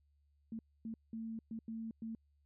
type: tone bursts at uneven times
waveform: sine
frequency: 224.4 Hz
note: A3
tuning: 34 cents sharp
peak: -40 dBFS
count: 6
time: 0.52-0.59 / 0.85-0.94 / 1.13-1.39 / 1.51-1.59 / 1.68-1.91 / 2.02-2.15 s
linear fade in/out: 2 ms
effects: added 72 Hz sine -70 dBFS peak until 2.45 s